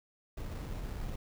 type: noise with sample-and-hold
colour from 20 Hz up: brown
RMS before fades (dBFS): -39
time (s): 0.37-1.16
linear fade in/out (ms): 5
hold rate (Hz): 3150
effects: none